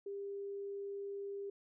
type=tone; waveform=sine; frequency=399.4 Hz; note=G4; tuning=32 cents sharp; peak=-40 dBFS; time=0.06-1.5 s; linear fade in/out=5 ms; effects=none